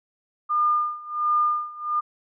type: tone with tremolo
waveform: sine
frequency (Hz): 1209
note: D6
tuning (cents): +50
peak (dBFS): -17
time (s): 0.49-2.01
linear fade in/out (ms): 20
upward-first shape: sine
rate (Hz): 1.4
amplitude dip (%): 90
effects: none